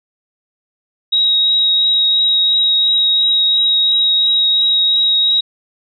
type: tone with vibrato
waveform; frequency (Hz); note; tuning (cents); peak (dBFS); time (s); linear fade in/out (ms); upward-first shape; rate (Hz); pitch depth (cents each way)
sine; 3804; A#7; +34; -10; 1.12-5.41; 10; triangle; 2.9; 12
effects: none